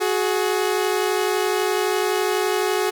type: tone pair together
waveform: sawtooth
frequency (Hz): 368.6 / 420.5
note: F#4 / G#4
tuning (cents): -7 / +22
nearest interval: major second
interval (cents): 229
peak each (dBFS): -18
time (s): 0-2.91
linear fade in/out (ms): 20
effects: none